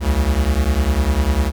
square beating tone pair, 64.6 / 74.6 Hz, C2 / D2, -21 / +28 cents, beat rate 10 Hz, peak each -18 dBFS, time 0-1.52 s, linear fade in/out 50 ms, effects none

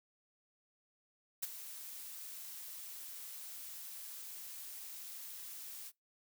blue noise with ADSR envelope, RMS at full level -36 dBFS, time 1.42-5.92 s, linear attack 13 ms, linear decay 25 ms, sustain -12 dB, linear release 43 ms, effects noise-tail reverb RT60 0.2 s tail -25 dB re dry

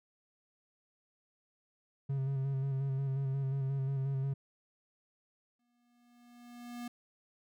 triangle tone with vibrato, 135.7 Hz, C#3, 36 cents flat, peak -29 dBFS, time 2.09-4.34 s, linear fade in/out 10 ms, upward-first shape square, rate 5.6 Hz, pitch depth 26 cents each way
square tone with exponential growth, 240.8 Hz, B3, 44 cents flat, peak -39 dBFS, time 5.59-6.88 s, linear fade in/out 5 ms, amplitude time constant 280 ms
effects none

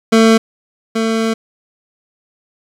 25% pulse tone pair in turn, 224.2 / 224.2 Hz, A3 / A3, +33 / +33 cents, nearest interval unison, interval 0 cents, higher neither, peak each -3 / -10 dBFS, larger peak first, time 0.12-0.38 / 0.95-1.34 s, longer second, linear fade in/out 10 ms, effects low-pass 8000 Hz 12 dB/octave + 7-bit

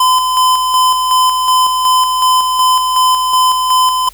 square tone with tremolo, 1020 Hz, C6, 44 cents flat, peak -8 dBFS, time 0-4.09 s, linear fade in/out 5 ms, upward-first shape square, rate 2.7 Hz, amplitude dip 40%, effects added 41 Hz sine -40 dBFS peak until 4.13 s + white hiss -42 dBFS RMS until 4.13 s

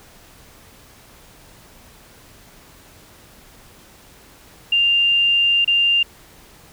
sine tone with dropouts, 2794 Hz, F7, in tune, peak -13 dBFS, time 4.72-6.03 s, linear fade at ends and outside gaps 5 ms, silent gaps 5.647-5.676 s, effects pink hiss -47 dBFS RMS until 6.72 s

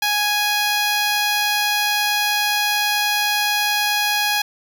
10% pulse tone, 830.6 Hz, G#5, in tune, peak -9 dBFS, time 0.02-4.42 s, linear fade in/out 5 ms, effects none

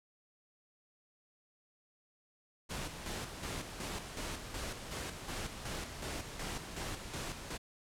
pink noise with tremolo, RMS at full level -40 dBFS, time 2.69-7.58 s, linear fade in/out 20 ms, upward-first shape square, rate 2.7 Hz, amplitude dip 50%, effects low-pass 10000 Hz 12 dB/octave

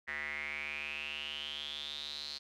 square tone with band-pass filter sweep, 73.3 Hz, D2, 3 cents flat, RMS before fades -41 dBFS, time 0.07-2.39 s, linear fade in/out 20 ms, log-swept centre 1900 to 4300 Hz, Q 9.5, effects none

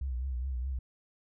sine tone with vibrato, 64 Hz, C2, 38 cents flat, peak -31 dBFS, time 0.01-0.79 s, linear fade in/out 5 ms, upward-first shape triangle, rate 4.8 Hz, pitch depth 120 cents each way, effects none

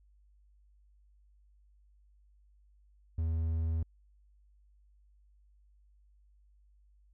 triangle tone, 81 Hz, E2, 30 cents flat, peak -27 dBFS, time 3.18-3.83 s, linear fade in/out 5 ms, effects added 50 Hz sine -61 dBFS peak until 7.13 s

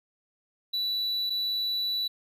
triangle tone pair in turn, 3951 / 3951 Hz, B7 / B7, 0 / 0 cents, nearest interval unison, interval 0 cents, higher neither, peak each -25 dBFS, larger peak neither, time 0.73-1.3 / 1.3-2.08 s, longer second, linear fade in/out 10 ms, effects none

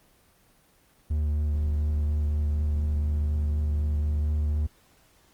triangle tone with vibrato, 74.9 Hz, D2, 35 cents sharp, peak -21 dBFS, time 1.1-4.67 s, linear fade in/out 10 ms, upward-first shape sine, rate 4.1 Hz, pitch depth 12 cents each way, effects pink hiss -61 dBFS RMS until 5.33 s + Opus 24 kbps

